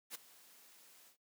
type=noise with ADSR envelope; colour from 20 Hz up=white; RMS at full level=-43 dBFS; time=0.1-1.17 s; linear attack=50 ms; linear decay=10 ms; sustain=-19 dB; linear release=96 ms; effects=noise-tail reverb RT60 0.2 s tail -26 dB re dry + high-pass 200 Hz 12 dB/octave